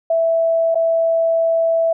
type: tone with dropouts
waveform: sine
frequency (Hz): 659.3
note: E5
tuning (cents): 0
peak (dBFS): -13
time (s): 0.1-1.93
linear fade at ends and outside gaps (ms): 5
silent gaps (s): 0.746-0.754
effects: none